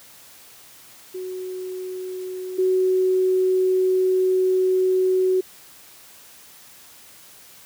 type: tone pair in turn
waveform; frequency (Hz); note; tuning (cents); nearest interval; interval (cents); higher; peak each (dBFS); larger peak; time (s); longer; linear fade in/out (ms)
sine; 370 / 372.6; F#4 / F#4; 0 / +12; unison; 12; second; -28 / -16; second; 1.14-2.58 / 2.58-5.41; second; 10
effects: white hiss -47 dBFS RMS until 7.65 s + high-pass 60 Hz 12 dB/octave